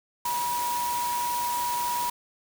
sine tone in noise, 966 Hz, B5, 39 cents flat, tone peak -26 dBFS, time 0.25-2.1 s, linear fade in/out 5 ms, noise white, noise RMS -34 dBFS, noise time 0.25-2.1 s, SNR +5 dB, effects none

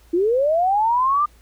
sine linear sweep, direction up, 325.6 to 1211 Hz, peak -15 dBFS, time 0.13-1.26 s, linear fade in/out 10 ms, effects added 56 Hz sine -49 dBFS peak until 1.41 s + pink hiss -56 dBFS RMS until 1.41 s

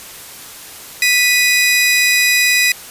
sawtooth tone pair together, 1975.5 / 2489 Hz, B6 / D#7, 0 / 0 cents, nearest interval major third, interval 400 cents, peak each -10 dBFS, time 1.02-2.72 s, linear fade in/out 2 ms, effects white hiss -34 dBFS RMS until 2.9 s + resampled to 32000 Hz

